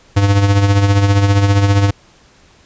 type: tone with tremolo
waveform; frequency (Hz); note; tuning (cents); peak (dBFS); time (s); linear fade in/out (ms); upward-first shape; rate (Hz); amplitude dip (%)
square; 100; G2; +35; -7; 0.16-1.91; 10; triangle; 15; 60
effects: pink hiss -48 dBFS RMS until 2.65 s + resampled to 16000 Hz